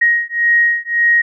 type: beating tone pair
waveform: sine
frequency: 1880 / 1881.8 Hz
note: A#6 / A#6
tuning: +14 / +16 cents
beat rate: 1.8 Hz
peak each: -14 dBFS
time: 0.01-1.22 s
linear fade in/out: 10 ms
effects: none